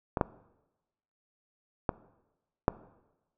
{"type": "clicks", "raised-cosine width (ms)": 1, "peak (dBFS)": [-14, -10, -12, -7], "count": 4, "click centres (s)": [0.172, 0.212, 1.892, 2.681], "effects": ["noise-tail reverb RT60 1.0 s tail -19 dB re dry"]}